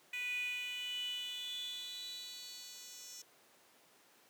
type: tone with high-pass filter sweep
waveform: 10% pulse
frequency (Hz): 493.9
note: B4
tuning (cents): 0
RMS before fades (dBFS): -43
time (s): 0.13-3.22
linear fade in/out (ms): 5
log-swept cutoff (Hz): 2300 to 5400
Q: 9.6
effects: pink hiss -65 dBFS RMS until 4.29 s + high-pass 300 Hz 12 dB/octave